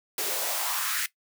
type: noise with high-pass filter sweep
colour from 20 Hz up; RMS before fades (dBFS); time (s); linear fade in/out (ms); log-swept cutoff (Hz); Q
white; -29; 0.18-1.06; 2; 350 to 1800; 3.1
effects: noise-tail reverb RT60 0.1 s tail -17 dB re dry